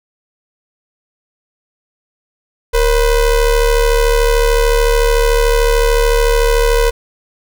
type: ring-modulated tone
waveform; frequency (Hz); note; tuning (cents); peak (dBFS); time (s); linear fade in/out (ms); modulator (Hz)
square; 252.8; B3; +41; -7; 2.73-6.91; 20; 216
effects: none